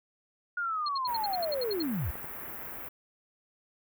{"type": "linear sweep", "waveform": "sine", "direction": "down", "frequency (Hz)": [1447, 54.1], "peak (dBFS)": -29, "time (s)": [0.57, 2.11], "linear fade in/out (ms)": 5}
{"type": "tone bursts", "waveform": "sine", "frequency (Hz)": 4248, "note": "C8", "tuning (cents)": 25, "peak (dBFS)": -32, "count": 11, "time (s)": [0.86, 1.826], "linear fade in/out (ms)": 5, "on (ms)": 26, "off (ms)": 68}
{"type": "band-stop noise", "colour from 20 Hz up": "white", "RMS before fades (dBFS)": -41, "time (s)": [1.07, 2.89], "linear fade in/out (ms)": 10, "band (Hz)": [2000, 14000], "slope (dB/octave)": 24}
{"type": "clicks", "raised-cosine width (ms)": 1, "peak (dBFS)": -29, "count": 2, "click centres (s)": [2.155, 2.244]}
{"effects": []}